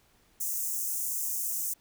white high-pass noise, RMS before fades -32 dBFS, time 0.4-1.74 s, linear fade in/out 10 ms, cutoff 6100 Hz, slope 48 dB/octave, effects pink hiss -65 dBFS RMS until 1.8 s

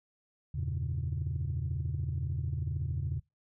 sine chord, E diminished seventh, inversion none, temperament equal with one note detuned, 82.41 / 95.93 / 116.54 / 138.59 Hz, E2 / G2 / Bb2 / Db3, 0 / -37 / 0 / 0 cents, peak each -34 / -38 / -37 / -34 dBFS, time 0.54-3.2 s, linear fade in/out 10 ms, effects noise-tail reverb RT60 0.2 s tail -24 dB re dry + tanh soft clip ceiling -25 dBFS

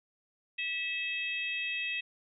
harmonic tone with a mistuned harmonic, 650 Hz, E5, 24 cents flat, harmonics 3 / 4 / 5 / 6, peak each -40 / -33 / -41 / -44 dBFS, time 0.58-2.01 s, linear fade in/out 10 ms, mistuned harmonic 6, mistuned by -73 cents, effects none

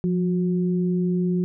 sine tone pair together, 177.11 / 364.8 Hz, F3 / F#4, +25 / -24 cents, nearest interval octave + minor second, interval 1251 cents, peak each -20 / -27 dBFS, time 0.04-1.44 s, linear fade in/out 0 ms, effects none

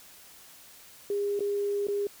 sine tone with dropouts, 405.9 Hz, G#4, 40 cents flat, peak -26 dBFS, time 1.1-2.07 s, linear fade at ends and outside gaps 2 ms, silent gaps 1.393-1.405 / 1.87-1.884 s, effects white hiss -52 dBFS RMS until 2.2 s

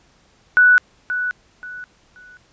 sine tone with echo, 1480 Hz, F#6, in tune, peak -8 dBFS, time 0.57-0.78 s, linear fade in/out 0 ms, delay 530 ms, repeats 3, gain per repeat -11 dB, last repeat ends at 2.37 s, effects pink hiss -56 dBFS RMS until 2.52 s + resampled to 16000 Hz

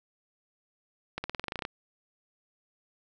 accelerating click train, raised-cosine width 0.3 ms, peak -17 dBFS, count 12, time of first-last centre 1.18-1.651 s, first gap 60 ms, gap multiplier 0.93, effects none

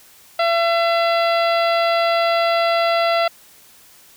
harmonic tone, 675 Hz, E5, 41 cents sharp, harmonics 1 / 2 / 3 / 4 / 5 / 6 / 7, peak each -16 / -22 / -26 / -28 / -30 / -32 / -33 dBFS, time 0.39-3.28 s, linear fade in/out 5 ms, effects white hiss -48 dBFS RMS until 4.16 s

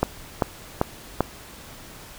click train, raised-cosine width 1 ms, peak -4 dBFS, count 4, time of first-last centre 0.03-1.206 s, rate 2.55 Hz, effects pink hiss -43 dBFS RMS until 2.18 s

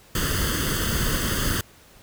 pink noise with comb filter, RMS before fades -24 dBFS, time 0.15-1.61 s, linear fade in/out 2 ms, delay 0.63 ms, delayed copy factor +0.8, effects pink hiss -52 dBFS RMS until 2.02 s

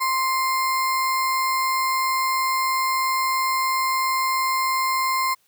sine tone with sample-and-hold, 1046.5 Hz, C6, in tune, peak -19 dBFS, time 0-5.35 s, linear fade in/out 20 ms, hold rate 3150 Hz, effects white hiss -64 dBFS RMS until 5.47 s

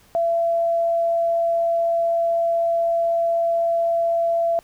sine tone, 674 Hz, E5, 38 cents sharp, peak -17 dBFS, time 0.15-4.59 s, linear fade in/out 0 ms, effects pink hiss -54 dBFS RMS until 4.63 s

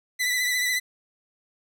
sawtooth tone with vibrato, 1989 Hz, B6, 12 cents sharp, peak -19 dBFS, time 0.19-0.8 s, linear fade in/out 20 ms, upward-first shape triangle, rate 14 Hz, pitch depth 41 cents each way, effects none

